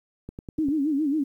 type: click train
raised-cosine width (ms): 3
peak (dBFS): -23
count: 5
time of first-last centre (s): 0.29-0.686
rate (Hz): 10.1
type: tone with vibrato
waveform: sine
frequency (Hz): 293.7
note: D4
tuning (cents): 0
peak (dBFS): -21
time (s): 0.58-1.24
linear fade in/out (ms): 10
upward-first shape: sine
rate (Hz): 7.3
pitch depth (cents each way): 140
effects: 10-bit